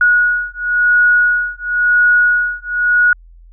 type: beating tone pair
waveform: sine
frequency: 1455 / 1455.96 Hz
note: F#6 / F#6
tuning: -29 / -28 cents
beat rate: 0.96 Hz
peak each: -13 dBFS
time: 0.01-3.13 s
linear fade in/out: 2 ms
effects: added 42 Hz sine -38 dBFS peak until 3.52 s